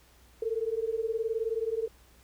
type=beating tone pair; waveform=sine; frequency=440 / 459 Hz; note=A4 / A#4; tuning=0 / -27 cents; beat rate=19 Hz; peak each=-31 dBFS; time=0.42-1.88 s; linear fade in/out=5 ms; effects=added 60 Hz sine -59 dBFS peak until 2.23 s + pink hiss -61 dBFS RMS until 2.23 s